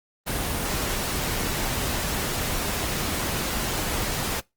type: noise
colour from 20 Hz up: pink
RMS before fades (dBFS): -27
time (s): 0.26-4.41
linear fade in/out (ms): 20
effects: noise-tail reverb RT60 0.2 s tail -23 dB re dry + Opus 24 kbps